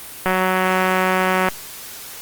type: click train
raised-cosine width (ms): 0.5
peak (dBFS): -3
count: 229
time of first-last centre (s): 0.26-1.486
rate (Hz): 186
effects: white hiss -35 dBFS RMS until 2.21 s + Opus 32 kbps